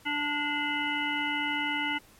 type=harmonic tone with a mistuned harmonic; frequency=293.7 Hz; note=D4; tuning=in tune; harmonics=1 / 3 / 5 / 7 / 9 / 10; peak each=-35 / -34 / -35 / -31 / -42 / -35 dBFS; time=0.05-1.99 s; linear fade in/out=20 ms; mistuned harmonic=5; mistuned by=-28 cents; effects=pink hiss -57 dBFS RMS until 2.19 s + MP3 64 kbps